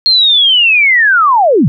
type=linear sweep; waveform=sine; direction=down; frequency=4260 to 109.8 Hz; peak=-5 dBFS; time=0.06-1.68 s; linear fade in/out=0 ms; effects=none